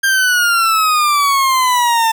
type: exponential sweep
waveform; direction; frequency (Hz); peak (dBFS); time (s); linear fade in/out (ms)
40% pulse; down; 1600 to 890; -10; 0.03-2.12; 10
effects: none